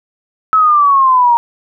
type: exponential sweep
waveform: sine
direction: down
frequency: 1302 to 932.3 Hz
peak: -6 dBFS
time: 0.53-1.37 s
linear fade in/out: 0 ms
effects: none